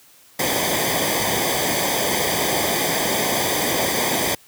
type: noise with comb filter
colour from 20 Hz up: pink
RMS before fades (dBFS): -21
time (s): 0.39-4.35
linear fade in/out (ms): 5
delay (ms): 0.73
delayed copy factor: -0.8
effects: white hiss -51 dBFS RMS until 4.47 s + high-pass 80 Hz 12 dB/octave